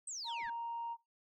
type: exponential sweep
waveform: sine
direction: down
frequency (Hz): 8530 to 1546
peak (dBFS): -40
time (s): 0.07-0.5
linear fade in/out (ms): 5
type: tone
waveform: sine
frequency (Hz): 932.3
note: A#5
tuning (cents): 0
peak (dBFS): -37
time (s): 0.24-0.97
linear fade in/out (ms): 50
effects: noise-tail reverb RT60 0.2 s tail -21 dB re dry + tanh soft clip ceiling -34 dBFS